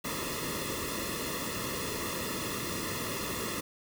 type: noise with comb filter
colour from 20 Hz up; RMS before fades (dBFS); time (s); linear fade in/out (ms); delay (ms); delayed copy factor
pink; -35; 0.04-3.61; 10; 1.3; -1
effects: none